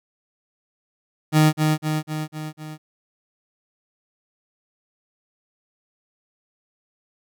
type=tone with echo; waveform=30% pulse; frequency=154.5 Hz; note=D#3; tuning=12 cents flat; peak=-10 dBFS; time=1.32-1.53 s; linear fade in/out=50 ms; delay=250 ms; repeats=5; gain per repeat=-4 dB; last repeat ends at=2.78 s; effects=none